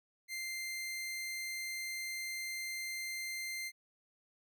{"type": "tone", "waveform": "sawtooth", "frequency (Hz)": 2090, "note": "C7", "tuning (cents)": -2, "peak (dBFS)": -35, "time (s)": [0.28, 3.72], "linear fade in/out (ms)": 50, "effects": []}